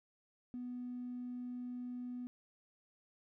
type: tone with tanh clipping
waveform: triangle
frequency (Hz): 246.9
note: B3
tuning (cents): 0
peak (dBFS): -40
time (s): 0.54-2.27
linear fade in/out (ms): 0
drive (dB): 1
effects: none